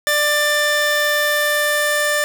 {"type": "tone pair together", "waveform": "sawtooth", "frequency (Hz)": [592.7, 1778], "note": ["D5", "A6"], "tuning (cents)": [16, 18], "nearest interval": "octave + perfect fifth", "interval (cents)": 1902, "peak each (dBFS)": -15, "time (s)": [0.07, 2.24], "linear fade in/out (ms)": 0, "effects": ["8-bit"]}